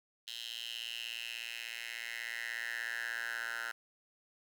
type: tone with high-pass filter sweep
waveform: 10% pulse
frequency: 116.54 Hz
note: A#2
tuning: in tune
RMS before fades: -41 dBFS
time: 0.27-3.72 s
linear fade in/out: 10 ms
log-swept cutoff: 3400 to 1400 Hz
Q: 5.3
effects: 11-bit